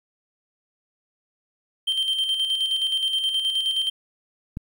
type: tone with tremolo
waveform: triangle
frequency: 3136 Hz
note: G7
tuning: in tune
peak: -18 dBFS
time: 1.87-3.9 s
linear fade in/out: 10 ms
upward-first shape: square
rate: 9.5 Hz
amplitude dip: 45%
type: click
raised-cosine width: 5 ms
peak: -18 dBFS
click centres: 4.571 s
effects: 10-bit